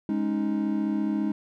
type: chord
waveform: triangle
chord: Ab suspended fourth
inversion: none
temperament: just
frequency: 207.7 / 276.9 / 311.5 Hz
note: Ab3 / Db4 / Eb4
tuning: 0 / -2 / +2 cents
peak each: -25 / -29 / -26 dBFS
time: 0.09-1.32 s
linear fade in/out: 2 ms
effects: none